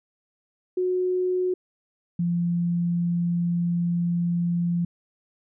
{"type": "tone pair in turn", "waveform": "sine", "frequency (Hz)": [365.8, 172.63], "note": ["F#4", "F3"], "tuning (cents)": [-20, -20], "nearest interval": "octave + minor second", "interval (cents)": 1300, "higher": "first", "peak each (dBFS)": -21, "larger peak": "neither", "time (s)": [[0.77, 1.54], [2.19, 4.85]], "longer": "second", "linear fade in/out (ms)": 5, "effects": []}